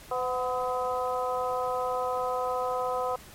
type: harmonic tone with a mistuned harmonic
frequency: 253.3 Hz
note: B3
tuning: 44 cents sharp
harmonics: 2 / 3 / 4 / 5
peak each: -30 / -32 / -33 / -34 dBFS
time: 0.11-3.16 s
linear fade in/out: 5 ms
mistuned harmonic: 3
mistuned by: -41 cents
effects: pink hiss -49 dBFS RMS until 3.34 s + MP3 64 kbps